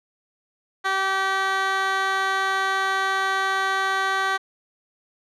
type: tone with band-pass filter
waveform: 15% pulse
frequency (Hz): 385.3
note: G4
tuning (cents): -30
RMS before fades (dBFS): -23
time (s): 0.84-4.38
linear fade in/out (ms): 20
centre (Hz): 1800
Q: 1.1
effects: none